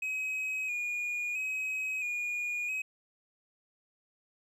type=tone with vibrato; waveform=triangle; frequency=2489 Hz; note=D#7; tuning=in tune; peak=-30 dBFS; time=0.02-2.82 s; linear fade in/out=5 ms; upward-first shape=square; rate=0.75 Hz; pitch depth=35 cents each way; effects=none